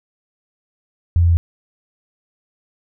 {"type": "tone with pitch steps", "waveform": "sine", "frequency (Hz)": [85.7, 85.16, 84.62], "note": ["F2", "F2", "E2"], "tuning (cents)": [-32, -43, 46], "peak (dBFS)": -10, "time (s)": [1.16, 1.37], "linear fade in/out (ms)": 0, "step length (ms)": 70, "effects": []}